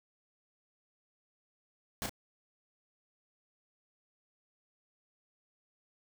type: noise with echo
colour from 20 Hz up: pink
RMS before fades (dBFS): -36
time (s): 2.02-2.06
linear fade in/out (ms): 0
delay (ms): 34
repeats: 1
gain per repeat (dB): -5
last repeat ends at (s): 2.094
effects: none